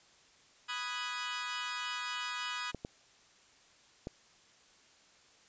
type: chord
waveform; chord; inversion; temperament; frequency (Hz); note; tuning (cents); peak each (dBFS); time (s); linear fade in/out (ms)
20% pulse; G# minor seventh; first; equal; 987.8 / 1244.5 / 1480 / 1661.2; B5 / D#6 / F#6 / G#6; 0 / 0 / 0 / 0; -37 / -35 / -39 / -38; 0.68-2.72; 20
type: clicks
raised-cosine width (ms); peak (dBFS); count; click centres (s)
2; -25; 3; 2.747 / 2.849 / 4.071
effects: white hiss -63 dBFS RMS until 5.48 s + resampled to 16000 Hz